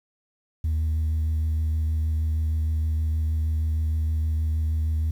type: tone with vibrato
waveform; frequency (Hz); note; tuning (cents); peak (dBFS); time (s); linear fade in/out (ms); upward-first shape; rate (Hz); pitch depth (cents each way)
sine; 78.6; D#2; +18; -19; 0.64-5.11; 5; sine; 6.4; 14
effects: tanh soft clip ceiling -20 dBFS + 9-bit